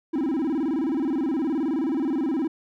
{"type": "tone with vibrato", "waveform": "triangle", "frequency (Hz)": 292.6, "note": "D4", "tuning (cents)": -6, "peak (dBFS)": -20, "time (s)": [0.13, 2.48], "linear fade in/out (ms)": 10, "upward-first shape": "square", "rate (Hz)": 19, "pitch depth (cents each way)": 190, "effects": []}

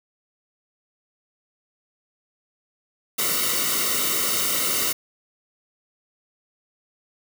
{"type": "noise with comb filter", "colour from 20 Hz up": "white", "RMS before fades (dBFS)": -23, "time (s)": [3.18, 4.93], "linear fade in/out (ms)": 10, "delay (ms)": 1.2, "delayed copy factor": -0.85, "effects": []}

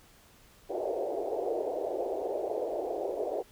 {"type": "band-pass noise", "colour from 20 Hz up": "pink", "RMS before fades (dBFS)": -33, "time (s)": [0.69, 3.43], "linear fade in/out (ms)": 20, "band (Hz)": [360, 720], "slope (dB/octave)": 48, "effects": ["pink hiss -59 dBFS RMS until 3.51 s"]}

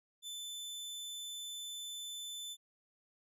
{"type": "tone", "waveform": "sawtooth", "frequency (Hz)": 3520, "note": "A7", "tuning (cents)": 0, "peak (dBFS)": -39, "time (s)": [0.22, 2.57], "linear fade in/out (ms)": 50, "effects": ["resampled to 32000 Hz"]}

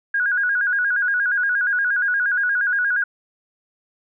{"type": "tone with vibrato", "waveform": "sine", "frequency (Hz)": 1546, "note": "G6", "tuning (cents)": -24, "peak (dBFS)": -17, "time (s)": [0.14, 3.04], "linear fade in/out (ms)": 5, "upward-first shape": "square", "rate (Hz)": 8.5, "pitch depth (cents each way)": 86, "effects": []}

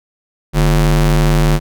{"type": "ring-modulated tone", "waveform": "square", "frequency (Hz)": 96.3, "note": "G2", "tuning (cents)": -30, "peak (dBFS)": -7, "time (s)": [0.53, 1.6], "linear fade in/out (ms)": 50, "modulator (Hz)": 54, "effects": []}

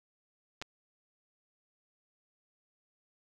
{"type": "clicks", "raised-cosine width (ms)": 0.2, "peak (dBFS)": [-22, -24], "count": 2, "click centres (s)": [0.616, 0.623], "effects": []}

